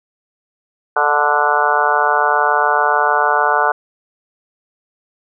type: harmonic tone with a mistuned harmonic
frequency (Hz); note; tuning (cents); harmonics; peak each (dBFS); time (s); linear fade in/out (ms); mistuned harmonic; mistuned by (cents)
146.83; D3; 0; 3 / 4 / 5 / 6 / 7 / 8 / 9 / 10; -23 / -22 / -19 / -18 / -21 / -20 / -22 / -18; 0.96-3.72; 5; 4; +26
effects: none